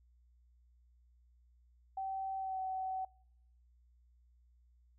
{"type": "tone with pitch glide", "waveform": "sine", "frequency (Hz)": [770, 756.3], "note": ["G5", "F#5"], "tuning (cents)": [-31, 38], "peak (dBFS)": -36, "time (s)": [1.97, 3.05], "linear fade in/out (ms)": 5, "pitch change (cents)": -31, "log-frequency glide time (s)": [2.38, 2.59], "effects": ["noise-tail reverb RT60 0.7 s tail -25 dB re dry", "added 60 Hz sine -64 dBFS peak until 4.98 s"]}